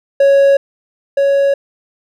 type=tone pair in turn; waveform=triangle; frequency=554.4 / 556.4 Hz; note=C#5 / C#5; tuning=0 / +6 cents; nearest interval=unison; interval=6 cents; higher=second; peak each=-4 / -7 dBFS; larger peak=first; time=0.2-0.57 / 1.17-1.54 s; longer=neither; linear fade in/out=5 ms; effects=none